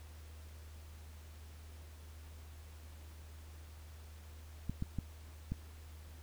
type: clicks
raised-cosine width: 5 ms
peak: -24 dBFS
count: 4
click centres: 4.696 / 4.824 / 4.987 / 5.52 s
effects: added 77 Hz sine -50 dBFS peak until 6.22 s + pink hiss -61 dBFS RMS until 6.22 s